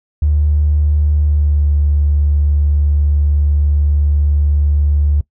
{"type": "tone with pitch glide", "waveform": "triangle", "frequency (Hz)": [74.5, 73.05], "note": ["D2", "D2"], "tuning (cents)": [25, -9], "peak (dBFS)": -6, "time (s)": [0.22, 5.21], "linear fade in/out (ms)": 5, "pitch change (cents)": -34, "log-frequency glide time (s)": [1.19, 1.69], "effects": ["noise-tail reverb RT60 0.1 s tail -24 dB re dry", "tanh soft clip ceiling -7 dBFS"]}